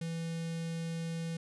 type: tone with notch filter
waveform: square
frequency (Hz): 165.4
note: E3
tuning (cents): +6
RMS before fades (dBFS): -37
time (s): 0.01-1.37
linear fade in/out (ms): 5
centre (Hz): 1000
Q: 0.84
effects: resampled to 24000 Hz